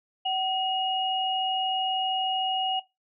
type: tone pair together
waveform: sine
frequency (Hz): 756 / 2877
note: F#5 / F#7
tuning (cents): +37 / -49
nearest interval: octave + major seventh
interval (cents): 2314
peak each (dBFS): -27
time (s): 0.25-2.8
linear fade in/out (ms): 10
effects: noise-tail reverb RT60 0.2 s tail -18 dB re dry